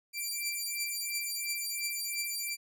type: beating tone pair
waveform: 10% pulse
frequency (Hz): 2349 / 2351.9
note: D7 / D7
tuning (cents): 0 / +2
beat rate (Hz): 2.9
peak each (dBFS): -27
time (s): 0.13-2.57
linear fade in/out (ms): 50
effects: none